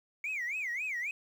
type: tone with vibrato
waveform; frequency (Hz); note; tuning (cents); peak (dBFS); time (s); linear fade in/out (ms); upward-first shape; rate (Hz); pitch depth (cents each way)
sine; 2200; C#7; -14; -31; 0.24-1.11; 2; sine; 3.7; 270
effects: tanh soft clip ceiling -30 dBFS + 10-bit